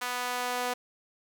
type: tone with high-pass filter sweep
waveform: sawtooth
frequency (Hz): 247.3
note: B3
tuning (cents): +3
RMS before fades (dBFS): -32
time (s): 0.01-0.74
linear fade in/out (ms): 10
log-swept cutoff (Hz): 1100 to 610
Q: 1.2
effects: none